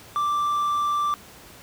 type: tone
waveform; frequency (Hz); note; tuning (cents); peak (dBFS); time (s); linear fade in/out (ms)
triangle; 1174.7; D6; 0; -19; 0.16-1.14; 0
effects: pink hiss -46 dBFS RMS until 1.62 s + high-pass 60 Hz 12 dB/octave